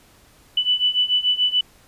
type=beating tone pair; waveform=sine; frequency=2977 / 2983.9 Hz; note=F#7 / F#7; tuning=+10 / +14 cents; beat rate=6.9 Hz; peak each=-21 / -19 dBFS; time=0.57-1.61 s; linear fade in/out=5 ms; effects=pink hiss -53 dBFS RMS until 1.87 s + resampled to 32000 Hz